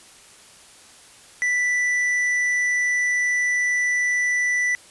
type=tone with tanh clipping; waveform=triangle; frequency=1975.5 Hz; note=B6; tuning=in tune; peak=-20 dBFS; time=1.42-4.75 s; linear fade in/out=0 ms; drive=11 dB; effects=white hiss -48 dBFS RMS until 4.9 s + resampled to 24000 Hz